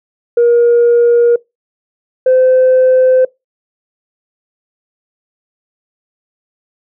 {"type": "tone pair in turn", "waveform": "sine", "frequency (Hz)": [474.5, 514.3], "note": ["A#4", "C5"], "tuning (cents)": [31, -30], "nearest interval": "minor second", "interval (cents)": 139, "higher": "second", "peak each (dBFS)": -4, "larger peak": "neither", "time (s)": [[0.37, 1.36], [2.26, 3.25]], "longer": "neither", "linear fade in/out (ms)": 5, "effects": ["noise-tail reverb RT60 0.2 s tail -23 dB re dry", "tanh soft clip ceiling -3 dBFS"]}